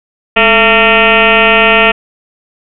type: tone with frequency modulation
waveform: sine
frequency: 1600 Hz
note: G6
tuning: 35 cents sharp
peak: -4 dBFS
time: 0.36-1.92 s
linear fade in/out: 10 ms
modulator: 232 Hz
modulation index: 5.6
effects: none